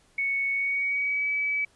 sine tone with pitch glide, 2217 to 2290 Hz, C#7 to D7, 0 to -44 cents, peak -24 dBFS, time 0.18-1.65 s, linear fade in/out 5 ms, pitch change +56 cents, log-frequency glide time 0.51-1.29 s, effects pink hiss -62 dBFS RMS until 1.75 s + resampled to 24000 Hz

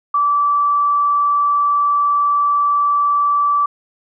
sine tone, 1159 Hz, D6, 23 cents flat, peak -12 dBFS, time 0.14-3.66 s, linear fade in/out 5 ms, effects none

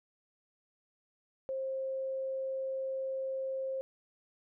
sine tone, 531 Hz, C5, 25 cents sharp, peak -33 dBFS, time 1.49-3.81 s, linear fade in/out 0 ms, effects none

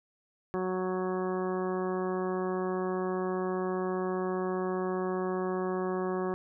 harmonic tone, 185 Hz, F#3, in tune, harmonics 1 / 2 / 3 / 4 / 5 / 6 / 7 / 8 / 9, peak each -35 / -31 / -40 / -40 / -44 / -40 / -48 / -54 / -47 dBFS, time 0.54-6.34 s, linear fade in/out 0 ms, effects none

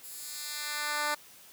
10% pulse tone with high-pass filter sweep, 296.8 Hz, D4, 18 cents sharp, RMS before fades -35 dBFS, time 0.03-1.15 s, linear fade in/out 10 ms, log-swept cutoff 12000 to 690 Hz, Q 0.72, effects white hiss -54 dBFS RMS until 1.52 s + high-pass 80 Hz 12 dB/octave

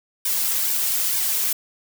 blue noise with flanger, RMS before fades -22 dBFS, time 0.25-1.53 s, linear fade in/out 5 ms, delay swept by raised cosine 1.5 to 3.5 ms, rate 2.2 Hz, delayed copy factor -0.9, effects none

